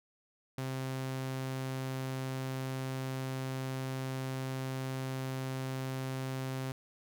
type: tone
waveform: sawtooth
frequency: 131.7 Hz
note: C3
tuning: 12 cents sharp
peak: -31 dBFS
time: 0.58-6.72 s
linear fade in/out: 2 ms
effects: none